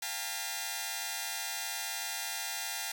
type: tone cluster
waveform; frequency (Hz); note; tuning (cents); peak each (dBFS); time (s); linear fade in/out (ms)
5% pulse; 699 / 809 / 902 / 1973; F5 / G#5 / A5 / B6; +1 / -46 / +43 / -2; -30 / -28 / -29 / -30; 0.02-2.92; 5
effects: none